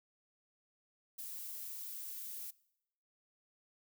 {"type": "noise", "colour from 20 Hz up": "violet", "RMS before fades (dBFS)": -45, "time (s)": [1.18, 2.51], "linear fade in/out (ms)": 10, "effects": ["noise-tail reverb RT60 0.8 s tail -22 dB re dry"]}